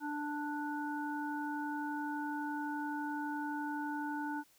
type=harmonic tone; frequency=294.7 Hz; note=D4; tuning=6 cents sharp; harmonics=1 / 3 / 5; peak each=-38 / -40 / -43 dBFS; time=0-4.44 s; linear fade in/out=50 ms; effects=white hiss -67 dBFS RMS until 4.58 s